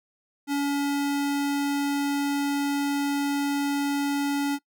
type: tone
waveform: square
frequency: 283.6 Hz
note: C#4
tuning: 40 cents sharp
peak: -24 dBFS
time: 0.47-4.59 s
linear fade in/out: 50 ms
effects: noise-tail reverb RT60 0.1 s tail -22 dB re dry